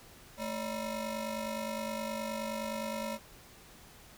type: ring-modulated tone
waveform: 25% pulse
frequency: 391.6 Hz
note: G4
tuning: 2 cents flat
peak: -28 dBFS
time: 0.37-3.19 s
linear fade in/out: 50 ms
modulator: 171 Hz
effects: pink hiss -55 dBFS RMS until 4.17 s